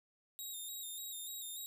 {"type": "tone with vibrato", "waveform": "5% pulse", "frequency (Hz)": 3729, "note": "A#7", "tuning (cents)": 0, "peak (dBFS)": -36, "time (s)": [0.39, 1.66], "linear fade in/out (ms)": 0, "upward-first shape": "square", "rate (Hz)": 3.4, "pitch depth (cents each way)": 41, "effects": []}